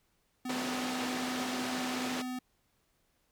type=tone; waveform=square; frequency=252.7 Hz; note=B3; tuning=40 cents sharp; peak=-36 dBFS; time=0.45-2.39 s; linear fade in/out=5 ms
type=band-pass noise; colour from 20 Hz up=pink; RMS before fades=-38 dBFS; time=0.49-2.22 s; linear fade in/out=5 ms; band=280 to 6300 Hz; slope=12 dB/octave
effects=pink hiss -74 dBFS RMS until 3.31 s